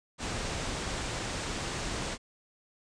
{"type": "low-pass noise", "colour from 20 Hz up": "pink", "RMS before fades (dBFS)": -35, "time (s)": [0.18, 2.18], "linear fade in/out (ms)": 50, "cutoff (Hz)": 8900, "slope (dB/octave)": 48, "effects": ["resampled to 22050 Hz"]}